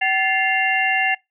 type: tone cluster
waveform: sine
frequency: 763 / 1741 / 2105 / 2763 Hz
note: G5 / A6 / C7 / F7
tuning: -47 / -19 / +10 / -19 cents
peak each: -22 dBFS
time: 0.01-1.15 s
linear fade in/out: 10 ms
effects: noise-tail reverb RT60 0.2 s tail -23 dB re dry